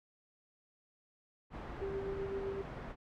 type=low-pass noise; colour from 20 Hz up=pink; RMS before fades=-45 dBFS; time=1.5-2.96 s; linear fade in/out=50 ms; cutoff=1500 Hz; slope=12 dB/octave
type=tone with tremolo; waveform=sine; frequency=392 Hz; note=G4; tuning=in tune; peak=-35 dBFS; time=1.81-2.62 s; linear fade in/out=10 ms; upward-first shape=sine; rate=7.8 Hz; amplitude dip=45%
effects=none